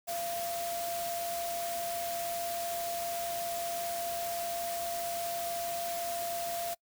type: tone in noise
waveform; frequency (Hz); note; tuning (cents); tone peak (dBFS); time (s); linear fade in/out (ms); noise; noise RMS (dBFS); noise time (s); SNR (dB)
sine; 687; F5; -29; -34; 0.07-6.75; 20; white; -40; 0.07-6.75; +3
effects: noise-tail reverb RT60 0.1 s tail -25 dB re dry